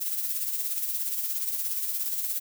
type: noise with tremolo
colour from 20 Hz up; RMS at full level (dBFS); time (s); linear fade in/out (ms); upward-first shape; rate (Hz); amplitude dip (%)
violet; -28; 0-2.4; 20; sine; 17; 45
effects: none